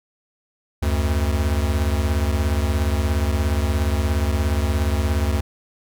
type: beating tone pair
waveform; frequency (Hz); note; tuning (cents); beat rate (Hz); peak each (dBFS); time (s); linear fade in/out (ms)
square; 73 / 90; D2 / F#2; -10 / -47; 17; -20 / -24; 0.82-5.41; 10
effects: none